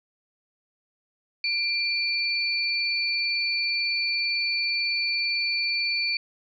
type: tone pair together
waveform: sine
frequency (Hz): 2374 / 4491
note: D7 / C#8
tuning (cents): +18 / +22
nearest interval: major seventh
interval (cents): 1104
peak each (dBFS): -26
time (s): 1.44-6.17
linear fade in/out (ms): 2
effects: none